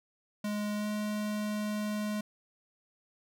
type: tone with pitch glide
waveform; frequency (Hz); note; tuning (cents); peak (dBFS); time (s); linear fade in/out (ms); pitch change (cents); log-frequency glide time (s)
square; 208.5 to 210.4; G#3 to G#3; +7 to +23; -32; 0.44-2.21; 5; +16; 0.76-0.87
effects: none